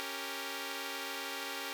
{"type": "chord", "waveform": "5% pulse", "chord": "G diminished", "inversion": "second", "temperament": "equal", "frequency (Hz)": [277.2, 392, 466.2], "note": ["Db4", "G4", "Bb4"], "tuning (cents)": [0, 0, 0], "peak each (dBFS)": -31, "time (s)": [0, 1.73], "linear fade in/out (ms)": 0, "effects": []}